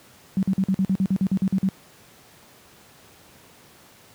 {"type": "tone bursts", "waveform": "sine", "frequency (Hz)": 190.9, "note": "G3", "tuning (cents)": -46, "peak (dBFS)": -17, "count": 13, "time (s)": [0.37, 1.688], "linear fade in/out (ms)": 0, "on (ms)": 58, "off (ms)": 47, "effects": ["pink hiss -51 dBFS RMS until 4.14 s", "high-pass 100 Hz 12 dB/octave"]}